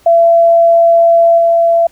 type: tone with level steps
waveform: sine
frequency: 674 Hz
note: E5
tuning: 38 cents sharp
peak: -4 / -6 dBFS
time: 0.06-1.87 s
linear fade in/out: 5 ms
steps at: 1.38 s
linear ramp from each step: 2 ms
effects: pink hiss -48 dBFS RMS until 1.91 s